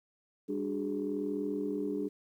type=tone cluster; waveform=sine; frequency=199.1 / 293.6 / 376.7 / 417.4 Hz; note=G3 / D4 / F#4 / G#4; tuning=+27 / 0 / +31 / +9 cents; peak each=-39 / -34 / -40 / -36 dBFS; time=0.48-2.09 s; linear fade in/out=20 ms; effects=tanh soft clip ceiling -22 dBFS + 11-bit